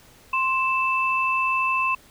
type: tone pair together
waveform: sine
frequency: 1049 / 2643 Hz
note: C6 / E7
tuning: +4 / +4 cents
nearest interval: octave + major third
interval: 1600 cents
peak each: -22 / -23 dBFS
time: 0.33-1.95 s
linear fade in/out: 5 ms
effects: pink hiss -52 dBFS RMS until 2.1 s